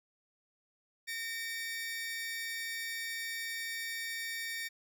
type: tone pair together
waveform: sawtooth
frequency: 1834 / 2295 Hz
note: A#6 / D7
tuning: -29 / -40 cents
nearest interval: major third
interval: 389 cents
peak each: -35 / -38 dBFS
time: 1.07-4.69 s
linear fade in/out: 20 ms
effects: none